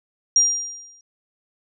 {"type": "tone with exponential decay", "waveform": "sine", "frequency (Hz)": 5700, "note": "F8", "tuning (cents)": 34, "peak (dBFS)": -10, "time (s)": [0.36, 1.01], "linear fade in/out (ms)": 2, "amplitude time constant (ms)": 140, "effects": []}